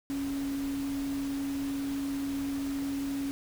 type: tone in noise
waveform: sine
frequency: 277.2 Hz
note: C#4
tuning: in tune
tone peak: -30 dBFS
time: 0.1-3.31 s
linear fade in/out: 0 ms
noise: pink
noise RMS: -44 dBFS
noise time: 0.1-3.31 s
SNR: +11 dB
effects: none